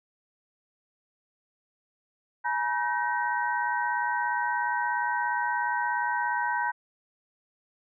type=tone cluster; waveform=sine; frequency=844 / 961 / 1539 / 1879 Hz; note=G#5 / B5 / G6 / A#6; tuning=+28 / -48 / -32 / +13 cents; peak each=-33 / -28 / -30 / -36 dBFS; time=2.44-6.72 s; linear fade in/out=20 ms; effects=none